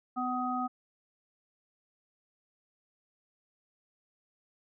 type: harmonic tone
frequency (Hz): 250.9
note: B3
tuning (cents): +28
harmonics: 1 / 3 / 5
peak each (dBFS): -34 / -34 / -34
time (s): 0.16-0.68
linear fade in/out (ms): 20
effects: none